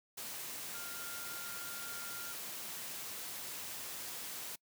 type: tone in noise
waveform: sine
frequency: 1400 Hz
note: F6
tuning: 4 cents sharp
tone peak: -48 dBFS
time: 0.74-2.33 s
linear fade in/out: 10 ms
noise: white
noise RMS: -44 dBFS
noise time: 0.17-4.56 s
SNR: -7 dB
effects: noise-tail reverb RT60 0.1 s tail -25 dB re dry + high-pass 100 Hz 12 dB/octave